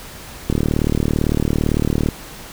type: click train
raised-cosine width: 3 ms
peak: -4 dBFS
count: 61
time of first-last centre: 0.5-2.087 s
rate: 37.8 Hz
effects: pink hiss -36 dBFS RMS until 2.52 s